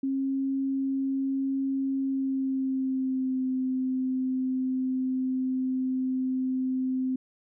sine tone with pitch glide, 269.9 to 258.8 Hz, C#4 to C4, -46 to -19 cents, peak -25 dBFS, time 0.03-7.16 s, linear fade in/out 5 ms, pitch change -73 cents, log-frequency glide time 2-3.45 s, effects none

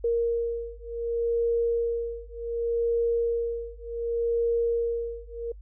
sine beating tone pair, 466.8 / 467.47 Hz, A#4 / A#4, +2 / +5 cents, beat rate 0.67 Hz, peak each -27 dBFS, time 0.04-5.52 s, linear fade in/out 5 ms, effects noise-tail reverb RT60 0.1 s tail -26 dB re dry + added 50 Hz sine -42 dBFS peak until 5.61 s

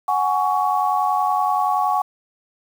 sine chord, F# suspended second, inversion none, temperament equal with one note detuned, 740 / 830.6 / 1119.7 Hz, F#5 / G#5 / C#6, 0 / 0 / +17 cents, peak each -21 dBFS, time 0.08-2.02 s, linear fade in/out 5 ms, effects 7-bit

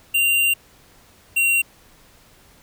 square tone pair in turn, 2776 / 2749 Hz, F7 / F7, -11 / -28 cents, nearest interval unison, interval 17 cents, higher first, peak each -16 dBFS, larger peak neither, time 0.14-0.54 / 1.36-1.62 s, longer first, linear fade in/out 10 ms, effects pink hiss -52 dBFS RMS until 2.62 s

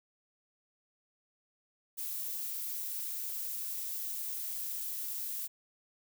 violet noise, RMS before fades -38 dBFS, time 1.97-5.48 s, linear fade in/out 20 ms, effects none

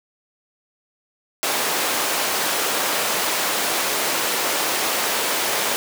pink high-pass noise, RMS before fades -22 dBFS, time 1.43-5.76 s, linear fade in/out 0 ms, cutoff 470 Hz, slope 12 dB/octave, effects none

